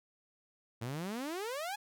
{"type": "exponential sweep", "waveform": "sawtooth", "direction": "up", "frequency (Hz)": [110, 854], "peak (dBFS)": -33, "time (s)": [0.81, 1.76], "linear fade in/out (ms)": 10, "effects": []}